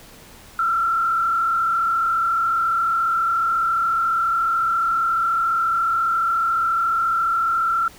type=tone with frequency modulation; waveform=sine; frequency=1349 Hz; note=E6; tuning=40 cents sharp; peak=-17 dBFS; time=0.59-7.88 s; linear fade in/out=2 ms; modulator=34.3 Hz; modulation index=1.1; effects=pink hiss -45 dBFS RMS until 7.98 s